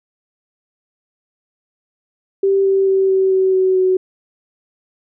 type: tone with pitch steps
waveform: sine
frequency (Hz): 391 / 387.9 / 384.7 / 381.6 / 378.6 / 375.5 / 372.5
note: G4 / G4 / G4 / G4 / F#4 / F#4 / F#4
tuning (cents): -4 / -18 / -33 / -47 / +40 / +26 / +12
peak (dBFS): -11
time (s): 2.43-3.97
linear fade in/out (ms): 5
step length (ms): 220
effects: none